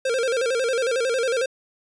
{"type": "tone with vibrato", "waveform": "square", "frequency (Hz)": 493.9, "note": "B4", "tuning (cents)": 0, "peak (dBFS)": -21, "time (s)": [0.05, 1.46], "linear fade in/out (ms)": 5, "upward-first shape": "square", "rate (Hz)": 11, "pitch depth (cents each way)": 110, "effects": ["resampled to 22050 Hz"]}